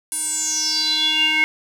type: tone with band-pass filter sweep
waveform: square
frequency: 311.1 Hz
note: D#4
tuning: in tune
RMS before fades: -20 dBFS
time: 0.12-1.44 s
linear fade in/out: 0 ms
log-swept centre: 10000 to 2200 Hz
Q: 8.3
effects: 8-bit